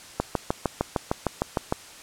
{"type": "click train", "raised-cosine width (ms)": 1, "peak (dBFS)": -8, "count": 11, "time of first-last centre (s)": [0.2, 1.724], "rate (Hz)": 6.56, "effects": ["white hiss -45 dBFS RMS until 2.02 s", "low-pass 9000 Hz 12 dB/octave"]}